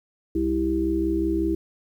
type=harmonic tone; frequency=65.41 Hz; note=C2; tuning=in tune; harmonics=1 / 3 / 5 / 6; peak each=-29 / -33 / -22 / -29 dBFS; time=0.35-1.55 s; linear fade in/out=5 ms; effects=9-bit